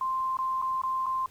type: tone with dropouts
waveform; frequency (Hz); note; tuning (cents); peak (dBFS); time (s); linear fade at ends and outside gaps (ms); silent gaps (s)
sine; 1046.5; C6; 0; -26; 0.01-1.26; 2; 0.37-0.388 / 0.617-0.623 / 0.817-0.835 / 1.06-1.065
effects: pink hiss -57 dBFS RMS until 1.3 s